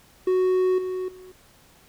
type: tone with level steps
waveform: triangle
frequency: 370 Hz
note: F#4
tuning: in tune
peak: -16 / -24 / -40 dBFS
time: 0.27-1.32 s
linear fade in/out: 5 ms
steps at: 0.78 / 1.08 s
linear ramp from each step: 5 ms
effects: pink hiss -55 dBFS RMS until 1.88 s